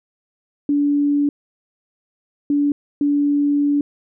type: tone bursts at uneven times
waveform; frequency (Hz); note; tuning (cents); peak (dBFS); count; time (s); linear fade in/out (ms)
sine; 288.3; D4; -32; -14; 3; 0.69-1.29 / 2.5-2.72 / 3.01-3.81; 2
effects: none